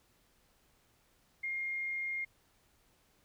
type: tone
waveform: sine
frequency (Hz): 2127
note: C7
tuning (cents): +28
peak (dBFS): -34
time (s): 1.43-2.25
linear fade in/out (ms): 10
effects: pink hiss -70 dBFS RMS until 3.24 s